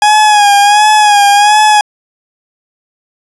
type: tone with vibrato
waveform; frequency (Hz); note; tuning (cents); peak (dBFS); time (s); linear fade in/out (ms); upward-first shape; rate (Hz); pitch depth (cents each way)
40% pulse; 830.6; G#5; 0; -3; 0.02-1.81; 2; sine; 1.4; 50
effects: resampled to 24000 Hz + 7-bit